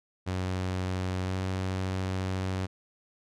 sawtooth tone with pitch glide, 92.5 to 93.95 Hz, F#2 to F#2, 0 to +27 cents, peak -25 dBFS, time 0.26-2.67 s, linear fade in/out 20 ms, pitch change +27 cents, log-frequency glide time 1.21-1.37 s, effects low-pass 7000 Hz 12 dB/octave

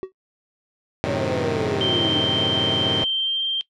triangle tone with exponential decay, 377.7 Hz, F#4, 36 cents sharp, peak -20 dBFS, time 0.03-0.12 s, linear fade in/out 0 ms, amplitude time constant 19 ms
10% pulse chord, F# diminished seventh, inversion none, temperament equal, 92.5 / 110 / 130.81 / 155.56 Hz, F#2 / A2 / C3 / Eb3, 0 / 0 / 0 / 0 cents, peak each -20 dBFS, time 1.04-3.04 s, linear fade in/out 0 ms
sine linear sweep, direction down, 578 to 289.2 Hz, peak -24 dBFS, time 1.06-2.21 s, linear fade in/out 20 ms
sine tone with pitch glide, 3135 to 3162 Hz, G7 to G7, -1 to +14 cents, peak -19 dBFS, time 1.81-3.61 s, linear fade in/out 0 ms, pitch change +15 cents, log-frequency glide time 3.16-3.44 s
effects noise-tail reverb RT60 0.1 s tail -19 dB re dry + low-pass 5000 Hz 12 dB/octave

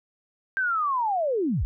sine linear sweep, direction down, 1585 to 33 Hz, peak -22 dBFS, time 0.57-1.65 s, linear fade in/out 0 ms, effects none

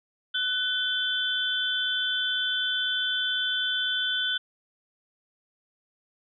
sine tone cluster, 1495 / 3090 / 3472 Hz, F#6 / G7 / A7, +17 / -26 / -24 cents, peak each -29 dBFS, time 0.34-4.38 s, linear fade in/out 10 ms, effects none

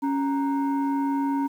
sine tone pair together, 277.2 / 932.3 Hz, C#4 / A#5, 0 / 0 cents, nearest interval octave + major sixth, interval 2100 cents, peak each -21 / -26 dBFS, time 0.02-1.48 s, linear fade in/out 20 ms, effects tanh soft clip ceiling -19 dBFS + 9-bit

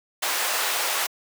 pink high-pass noise, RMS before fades -25 dBFS, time 0.22-1.07 s, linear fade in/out 10 ms, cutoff 670 Hz, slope 12 dB/octave, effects high-pass 400 Hz 12 dB/octave

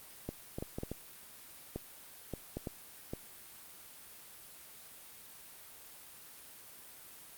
clicks, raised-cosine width 2 ms, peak -24 dBFS, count 11, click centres 0.29 / 0.585 / 0.625 / 0.785 / 0.834 / 0.916 / 1.76 / 2.337 / 2.57 / 2.672 / 3.135 s, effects white hiss -53 dBFS RMS until 7.37 s + Opus 32 kbps

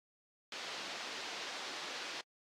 white low-pass noise, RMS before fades -44 dBFS, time 0.52-2.21 s, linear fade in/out 2 ms, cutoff 4900 Hz, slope 24 dB/octave, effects high-pass 300 Hz 12 dB/octave + AAC 64 kbps

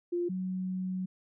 sine tone pair in turn, 349.2 / 185.62 Hz, F4 / F#3, 0 / +6 cents, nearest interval major seventh, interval 1094 cents, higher first, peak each -28 / -31 dBFS, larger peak first, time 0.12-0.29 / 0.29-1.06 s, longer second, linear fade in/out 10 ms, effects none

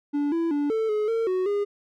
triangle tone with pitch steps, 289.3 / 333.1 / 289.9 / 443.3 / 424.1 / 454.8 / 370.5 / 407.9 Hz, D4 / E4 / D4 / A4 / G#4 / A#4 / F#4 / G#4, -26 / +18 / -22 / +13 / +36 / -43 / +2 / -31 cents, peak -20 dBFS, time 0.13-1.65 s, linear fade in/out 20 ms, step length 190 ms, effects none

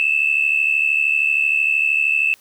sine tone pair together, 2591 / 2664 Hz, E7 / E7, -30 / +18 cents, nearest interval unison, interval 48 cents, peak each -17 dBFS, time 0-2.34 s, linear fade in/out 0 ms, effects tanh soft clip ceiling -7 dBFS + white hiss -53 dBFS RMS until 2.4 s

